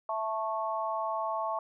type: chord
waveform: sine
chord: A major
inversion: second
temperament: just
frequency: 660 / 880 / 1100 Hz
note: E5 / A5 / C#6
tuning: +2 / 0 / -14 cents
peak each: -34 / -34 / -34 dBFS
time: 0.09-1.59 s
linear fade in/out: 2 ms
effects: none